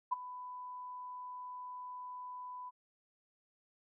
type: tone with ADSR envelope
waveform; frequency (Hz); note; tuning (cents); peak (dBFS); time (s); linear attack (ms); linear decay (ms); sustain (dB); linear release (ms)
sine; 997; B5; +16; -27; 0.11-2.71; 17; 17; -16; 29
effects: none